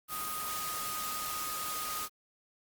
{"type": "tone in noise", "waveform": "sine", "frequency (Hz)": 1244.5, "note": "D#6", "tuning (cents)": 0, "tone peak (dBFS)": -38, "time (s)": [0.08, 2.09], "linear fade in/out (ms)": 50, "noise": "white", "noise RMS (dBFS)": -38, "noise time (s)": [0.08, 2.09], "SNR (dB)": -3, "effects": ["Opus 32 kbps"]}